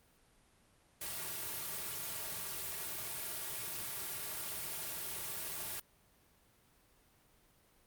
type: noise with comb filter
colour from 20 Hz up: white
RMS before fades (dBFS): -41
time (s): 1.01-5.8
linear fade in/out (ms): 5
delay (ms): 3.9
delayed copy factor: -0.9
effects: pink hiss -68 dBFS RMS until 7.86 s + Opus 32 kbps